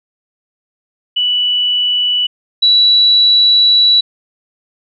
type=tone pair in turn; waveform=sine; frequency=2960 / 3931 Hz; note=F#7 / B7; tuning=0 / -9 cents; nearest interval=perfect fourth; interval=491 cents; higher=second; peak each=-11 / -6 dBFS; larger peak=second; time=1.16-2.27 / 2.62-4.01 s; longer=second; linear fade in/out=10 ms; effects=none